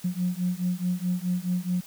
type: beating tone pair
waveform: sine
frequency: 177.4 / 182.1 Hz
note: F3 / F#3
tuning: +27 / -27 cents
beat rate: 4.7 Hz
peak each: -27 dBFS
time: 0.04-1.81 s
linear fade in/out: 10 ms
effects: tanh soft clip ceiling -17 dBFS + white hiss -48 dBFS RMS until 1.86 s